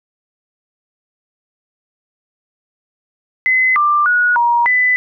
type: tone with pitch steps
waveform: sine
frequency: 2035 / 1185 / 1457 / 948 / 1999 Hz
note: C7 / D6 / F#6 / A#5 / B6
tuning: -49 / +15 / -27 / +29 / +20 cents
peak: -10 dBFS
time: 3.46-4.96 s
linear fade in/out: 0 ms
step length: 300 ms
effects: none